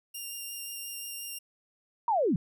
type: tone with vibrato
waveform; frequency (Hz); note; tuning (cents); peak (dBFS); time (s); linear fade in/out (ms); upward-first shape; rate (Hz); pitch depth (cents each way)
5% pulse; 2794; F7; 0; -29; 0.14-1.39; 10; sine; 5.7; 8
type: linear sweep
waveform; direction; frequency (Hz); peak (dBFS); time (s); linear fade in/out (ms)
sine; down; 972 to 140; -23; 2.08-2.36; 2
effects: none